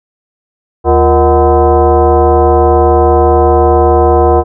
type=tone with frequency modulation; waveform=sine; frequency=196 Hz; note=G3; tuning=in tune; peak=-4 dBFS; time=0.84-4.44 s; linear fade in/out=50 ms; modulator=273 Hz; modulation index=2.6; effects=none